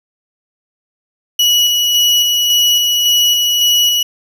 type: tone with tremolo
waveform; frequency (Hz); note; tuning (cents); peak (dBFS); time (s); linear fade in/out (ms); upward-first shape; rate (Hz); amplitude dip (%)
35% pulse; 2928; F#7; -19; -7; 1.39-4.03; 5; square; 1.8; 25
effects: none